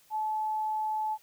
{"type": "tone", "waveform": "sine", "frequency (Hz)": 864, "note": "A5", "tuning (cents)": -32, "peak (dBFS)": -28, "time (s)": [0.1, 1.18], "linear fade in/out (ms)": 50, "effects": ["white hiss -62 dBFS RMS until 1.22 s"]}